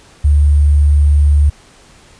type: tone with sample-and-hold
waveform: sine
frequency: 73 Hz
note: D2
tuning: 10 cents flat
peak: -6 dBFS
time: 0.24-1.5 s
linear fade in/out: 10 ms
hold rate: 8820 Hz
effects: pink hiss -44 dBFS RMS until 2.19 s + resampled to 22050 Hz